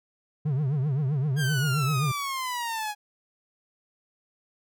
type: tone with vibrato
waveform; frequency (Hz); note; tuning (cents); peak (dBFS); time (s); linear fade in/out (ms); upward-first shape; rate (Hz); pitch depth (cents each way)
triangle; 140.8; C#3; +27; -21; 0.45-2.12; 10; triangle; 7.7; 210
type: exponential sweep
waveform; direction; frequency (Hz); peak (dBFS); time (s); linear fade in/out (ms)
sawtooth; down; 1626 to 825; -25; 1.36-2.95; 50
effects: none